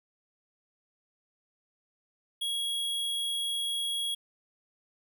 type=tone; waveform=square; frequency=3314 Hz; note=G#7; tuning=4 cents flat; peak=-30 dBFS; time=2.41-4.15 s; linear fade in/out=10 ms; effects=none